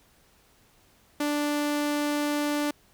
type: tone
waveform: sawtooth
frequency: 293.7 Hz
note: D4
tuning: in tune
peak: -21 dBFS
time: 1.2-2.71 s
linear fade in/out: 5 ms
effects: pink hiss -61 dBFS RMS until 2.93 s